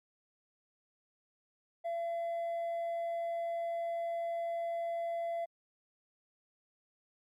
triangle tone with hard clipping, 677 Hz, E5, 46 cents sharp, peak -32 dBFS, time 1.84-5.46 s, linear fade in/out 20 ms, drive 1 dB, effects MP3 64 kbps

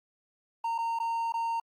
triangle tone with dropouts, 920 Hz, A#5, 23 cents flat, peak -26 dBFS, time 0.64-1.6 s, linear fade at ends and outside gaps 5 ms, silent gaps 0.781-0.785 / 0.989-0.999 / 1.323-1.339 s, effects Opus 32 kbps

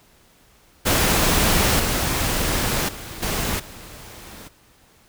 pink noise with level steps, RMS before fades -18 / -22 / -35 / -24 / -40 dBFS, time 0.85-4.49 s, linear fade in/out 20 ms, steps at 1.79 / 2.88 / 3.22 / 3.59 s, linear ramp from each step 10 ms, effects pink hiss -55 dBFS RMS until 5.08 s

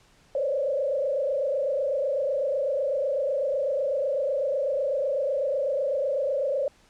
sine tone with frequency modulation, 554.4 Hz, C#5, in tune, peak -23 dBFS, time 0.35-6.68 s, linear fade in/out 2 ms, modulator 28 Hz, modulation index 1.6, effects pink hiss -59 dBFS RMS until 6.89 s + low-pass 8000 Hz 12 dB/octave

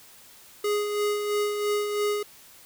square tone with tremolo, 415 Hz, G#4, 1 cent flat, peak -23 dBFS, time 0.64-2.23 s, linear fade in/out 5 ms, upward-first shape sine, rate 3 Hz, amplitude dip 45%, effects white hiss -51 dBFS RMS until 2.65 s

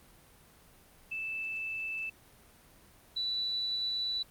sine tone pair in turn, 2637 / 3960 Hz, E7 / B7, 0 / +4 cents, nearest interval perfect fifth, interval 704 cents, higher second, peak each -34 / -30 dBFS, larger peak second, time 1.11-2.1 / 3.16-4.23 s, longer second, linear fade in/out 10 ms, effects pink hiss -59 dBFS RMS until 4.3 s + Opus 32 kbps

